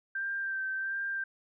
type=tone with vibrato; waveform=sine; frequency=1571 Hz; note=G6; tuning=3 cents sharp; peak=-31 dBFS; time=0.15-1.24 s; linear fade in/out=5 ms; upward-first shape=sine; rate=1.4 Hz; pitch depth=23 cents each way; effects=none